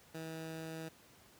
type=tone; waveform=15% pulse; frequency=161.1 Hz; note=E3; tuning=39 cents flat; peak=-36 dBFS; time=0.14-0.89 s; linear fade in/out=10 ms; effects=pink hiss -62 dBFS RMS until 1.39 s + high-pass 80 Hz 12 dB/octave